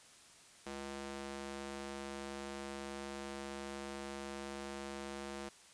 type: tone with high-pass filter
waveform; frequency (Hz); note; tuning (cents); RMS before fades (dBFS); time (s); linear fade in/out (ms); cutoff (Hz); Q
square; 69.3; C#2; 0; -45; 0.66-5.49; 5; 270; 0.76
effects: white hiss -60 dBFS RMS until 5.73 s + resampled to 22050 Hz